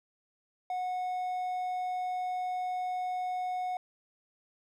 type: tone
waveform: triangle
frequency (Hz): 732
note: F#5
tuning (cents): -19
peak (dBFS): -29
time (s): 0.7-3.77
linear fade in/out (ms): 2
effects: none